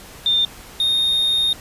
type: tone pair in turn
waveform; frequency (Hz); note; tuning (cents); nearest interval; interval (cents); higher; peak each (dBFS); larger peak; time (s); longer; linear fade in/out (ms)
sine / triangle; 3610 / 3688; A7 / A#7; +44 / -19; unison; 37; second; -14; neither; 0.26-0.45 / 0.8-1.53; second; 2
effects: pink hiss -40 dBFS RMS until 1.6 s + resampled to 32000 Hz